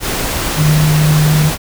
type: tone in noise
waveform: sine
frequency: 152.7 Hz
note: D#3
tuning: 32 cents flat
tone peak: -8 dBFS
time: 0.56-1.52 s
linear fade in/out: 50 ms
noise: pink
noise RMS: -18 dBFS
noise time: 0-1.58 s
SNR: +7 dB
effects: none